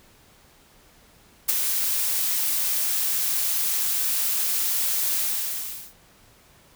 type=noise with ADSR envelope; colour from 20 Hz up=blue; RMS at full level=-18 dBFS; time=1.48-5.94 s; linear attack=15 ms; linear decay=13 ms; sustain=-6 dB; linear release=740 ms; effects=pink hiss -55 dBFS RMS until 6.75 s